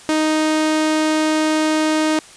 sawtooth tone, 311.1 Hz, D#4, in tune, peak -11 dBFS, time 0.09-2.19 s, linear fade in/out 0 ms, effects white hiss -42 dBFS RMS until 2.36 s + resampled to 22050 Hz

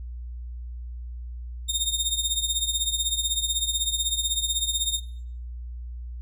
25% pulse tone with tremolo, 3678 Hz, A#7, 24 cents flat, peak -17 dBFS, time 1.68-5 s, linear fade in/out 20 ms, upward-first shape triangle, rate 16 Hz, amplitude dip 90%, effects noise-tail reverb RT60 0.6 s tail -17 dB re dry + added 60 Hz sine -33 dBFS peak until 6.21 s

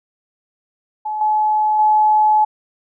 sine tone with level steps, 855 Hz, A5, 50 cents flat, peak -20 / -13 / -10 dBFS, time 1.05-2.45 s, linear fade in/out 10 ms, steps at 1.21 / 1.79 s, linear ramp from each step 2 ms, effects none

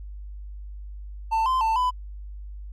triangle tone with pitch steps, 892 / 1034 / 891 / 1001 Hz, A5 / C6 / A5 / B5, +23 / -21 / +22 / +23 cents, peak -18 dBFS, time 1.31-1.91 s, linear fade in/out 20 ms, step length 150 ms, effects added 50 Hz sine -35 dBFS peak until 2.72 s

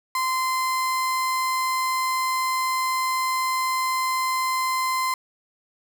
35% pulse tone, 1036 Hz, C6, 17 cents flat, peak -20 dBFS, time 0.15-5.14 s, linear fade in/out 2 ms, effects none

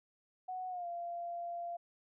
sine tone with pitch glide, 740 to 690.4 Hz, F#5 to F5, 0 to -20 cents, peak -38 dBFS, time 0.48-1.77 s, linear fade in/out 10 ms, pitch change -120 cents, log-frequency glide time 0.69-0.87 s, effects none

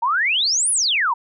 sine exponential two-way sweep, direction up then down, 887 to 10548 to 887 Hz, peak -16 dBFS, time 0.02-1.14 s, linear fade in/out 10 ms, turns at 0.71 s, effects none

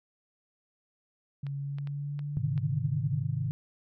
sine tone with pitch glide, 140 to 145.44 Hz, C#3 to D3, +18 to -16 cents, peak -32 dBFS, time 1.43-3.24 s, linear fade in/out 5 ms, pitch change +66 cents, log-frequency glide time 1.58-2.3 s
clicks, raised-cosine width 0.3 ms, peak -32 dBFS, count 5, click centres 1.467 / 1.785 / 1.873 / 2.192 / 2.578 s
sine chord, Ab major, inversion none, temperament equal, 103.83 / 130.81 / 155.56 Hz, Ab2 / C3 / Eb3, 0 / 0 / 0 cents, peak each -34 / -31 / -33 dBFS, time 2.37-3.51 s, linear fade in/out 0 ms
effects none

